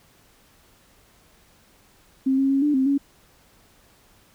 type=tone with pitch steps; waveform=sine; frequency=265.7 / 270.8 / 273.2 / 295.1 / 263.7 / 279.6 Hz; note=C4 / C#4 / C#4 / D4 / C4 / C#4; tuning=+27 / -40 / -25 / +8 / +14 / +15 cents; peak=-17 dBFS; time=2.26-2.98 s; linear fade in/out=10 ms; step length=120 ms; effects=pink hiss -57 dBFS RMS until 4.34 s